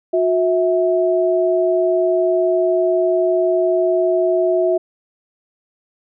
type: tone pair together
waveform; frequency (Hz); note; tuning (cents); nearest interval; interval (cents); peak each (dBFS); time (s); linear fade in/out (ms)
sine; 362.8 / 651; F#4 / E5; -34 / -22; minor seventh; 1012; -16; 0.13-4.78; 10
effects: none